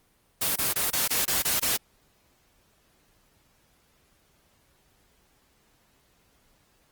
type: noise bursts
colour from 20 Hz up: white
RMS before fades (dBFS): -25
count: 8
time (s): 0.41-1.771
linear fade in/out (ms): 10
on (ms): 150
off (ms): 23
effects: pink hiss -65 dBFS RMS until 6.91 s + Opus 24 kbps